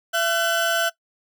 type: tone pair together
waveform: 30% pulse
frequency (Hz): 675 / 1513.1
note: E5 / F#6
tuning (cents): +41 / +38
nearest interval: octave + major second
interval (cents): 1397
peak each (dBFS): -20 / -19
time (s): 0.13-0.9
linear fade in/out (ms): 20
effects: noise-tail reverb RT60 0.1 s tail -18 dB re dry